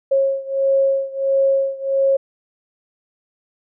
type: beating tone pair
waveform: sine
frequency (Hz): 543 / 544.5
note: C#5 / C#5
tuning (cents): -36 / -31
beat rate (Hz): 1.5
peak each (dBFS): -17 / -19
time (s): 0.11-2.17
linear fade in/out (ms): 10
effects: none